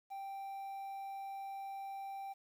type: tone with quantisation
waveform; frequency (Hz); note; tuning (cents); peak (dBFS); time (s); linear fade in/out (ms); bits
triangle; 784; G5; 0; -40; 0.1-2.34; 20; 11
effects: none